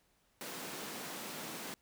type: high-pass noise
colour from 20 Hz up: pink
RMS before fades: -44 dBFS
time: 0.41-1.74 s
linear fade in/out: 0 ms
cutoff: 180 Hz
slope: 24 dB/octave
effects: pink hiss -73 dBFS RMS until 1.81 s